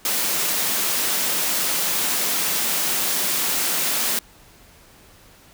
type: high-pass noise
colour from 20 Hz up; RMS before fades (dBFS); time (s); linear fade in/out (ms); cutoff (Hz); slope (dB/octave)
white; -22; 0.05-4.19; 2; 150; 96
effects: pink hiss -50 dBFS RMS until 5.53 s